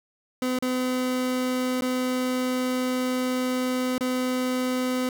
30% pulse tone with dropouts, 253.9 Hz, B3, 48 cents sharp, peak -21 dBFS, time 0.42-5.09 s, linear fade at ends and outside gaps 2 ms, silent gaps 0.588-0.624 / 1.81-1.821 / 3.981-4.008 s, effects none

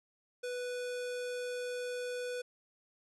square tone, 493.9 Hz, B4, in tune, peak -37 dBFS, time 0.43-2.42 s, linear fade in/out 10 ms, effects resampled to 24000 Hz

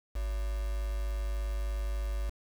sine tone with quantisation, 51.7 Hz, G#1, 7 cents flat, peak -30 dBFS, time 0.15-2.3 s, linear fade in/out 10 ms, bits 7, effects none

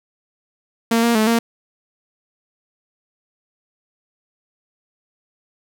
sawtooth tone with pitch steps, 229.6 / 234.6 / 217.2 / 231.5 Hz, A#3 / A#3 / A3 / A#3, -26 / +11 / -22 / -12 cents, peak -10 dBFS, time 0.91-1.39 s, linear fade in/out 5 ms, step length 120 ms, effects none

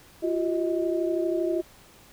sine tone cluster, 343.9 / 376.5 / 630 Hz, F4 / F#4 / D#5, -27 / +30 / +21 cents, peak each -25 / -30 / -30 dBFS, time 0.22-1.62 s, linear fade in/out 20 ms, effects pink hiss -53 dBFS RMS until 2.12 s

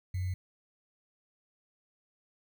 sine tone with sample-and-hold, 91.8 Hz, F#2, 13 cents flat, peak -30 dBFS, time 0.14-0.34 s, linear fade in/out 5 ms, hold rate 2100 Hz, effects none

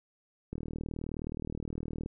click train, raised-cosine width 3 ms, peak -24 dBFS, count 61, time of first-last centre 0.53-2.061 s, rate 39.2 Hz, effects none

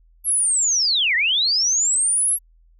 sine linear two-way sweep, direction down then up, 11420 to 1800 to 11420 Hz, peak -16 dBFS, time 0.24-2.39 s, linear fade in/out 50 ms, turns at 1.15 s, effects added 41 Hz sine -51 dBFS peak until 2.79 s

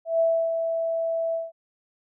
sine tone with ADSR envelope, 659.3 Hz, E5, in tune, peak -17 dBFS, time 0.05-1.52 s, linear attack 150 ms, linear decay 300 ms, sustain -6 dB, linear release 180 ms, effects none

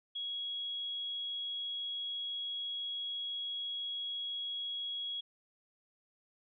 sine tone, 3322 Hz, G#7, in tune, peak -36 dBFS, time 0.15-5.21 s, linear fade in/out 10 ms, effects none

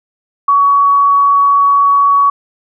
sine tone, 1126 Hz, C#6, 27 cents sharp, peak -6 dBFS, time 0.48-2.3 s, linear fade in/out 5 ms, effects none

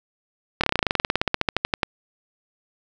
slowing click train, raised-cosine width 0.3 ms, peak -3 dBFS, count 24, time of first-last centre 0.61-1.832 s, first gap 26 ms, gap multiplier 1.06, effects none

